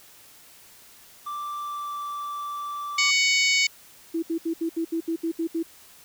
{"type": "tone with pitch glide", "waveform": "triangle", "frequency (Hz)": [1174.7, 1166.6], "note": ["D6", "D6"], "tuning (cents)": [0, -12], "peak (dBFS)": -28, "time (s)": [1.26, 3.11], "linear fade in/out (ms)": 10, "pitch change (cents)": -12, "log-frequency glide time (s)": [1.57, 2]}
{"type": "harmonic tone", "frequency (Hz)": 745, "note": "F#5", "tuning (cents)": 12, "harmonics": [3, 4, 5, 6, 7, 8, 9, 10], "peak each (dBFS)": [-21, -28, -32, -27, -30, -36, -30, -33], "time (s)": [2.98, 3.67], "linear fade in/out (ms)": 5}
{"type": "tone bursts", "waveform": "sine", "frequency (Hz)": 329.6, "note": "E4", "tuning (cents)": 0, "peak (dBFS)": -23, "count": 10, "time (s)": [4.14, 5.63], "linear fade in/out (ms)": 10, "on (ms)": 86, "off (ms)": 70}
{"effects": ["white hiss -51 dBFS RMS until 6.04 s"]}